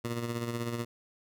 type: tone with tremolo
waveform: 15% pulse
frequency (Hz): 118.1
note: A#2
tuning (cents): +23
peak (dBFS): -24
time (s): 0.04-0.85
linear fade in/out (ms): 10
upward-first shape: sine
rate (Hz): 16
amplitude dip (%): 50
effects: none